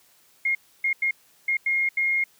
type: tone bursts at uneven times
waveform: sine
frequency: 2140 Hz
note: C7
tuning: 38 cents sharp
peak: -20 dBFS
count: 6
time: 0.45-0.55 / 0.84-0.93 / 1.02-1.11 / 1.48-1.57 / 1.66-1.89 / 1.97-2.24 s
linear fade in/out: 5 ms
effects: white hiss -59 dBFS RMS until 2.39 s + high-pass 80 Hz 12 dB/octave